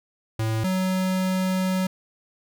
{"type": "tone pair in turn", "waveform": "square", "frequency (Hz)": [111, 186.68], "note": ["A2", "F#3"], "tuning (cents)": [16, 16], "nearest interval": "major sixth", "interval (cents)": 900, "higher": "second", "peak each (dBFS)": [-23, -22], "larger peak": "second", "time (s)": [[0.39, 0.64], [0.64, 1.87]], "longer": "second", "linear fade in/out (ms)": 5, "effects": []}